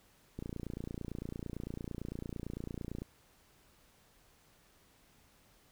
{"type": "click train", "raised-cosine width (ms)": 3, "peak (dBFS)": -27, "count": 77, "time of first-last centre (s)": [0.39, 3.02], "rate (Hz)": 28.9, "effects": ["pink hiss -66 dBFS RMS until 5.71 s"]}